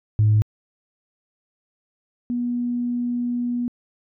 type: tone pair in turn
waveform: sine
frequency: 106.8 / 242.4 Hz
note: G#2 / B3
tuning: +49 / -32 cents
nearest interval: octave + major second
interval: 1419 cents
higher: second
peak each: -12 / -21 dBFS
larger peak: first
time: 0.19-0.42 / 2.3-3.68 s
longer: second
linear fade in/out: 0 ms
effects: tanh soft clip ceiling -10 dBFS